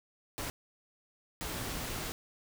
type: noise bursts at uneven times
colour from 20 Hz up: pink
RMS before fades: -38 dBFS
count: 2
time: 0.38-0.5 / 1.41-2.12 s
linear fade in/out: 0 ms
effects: none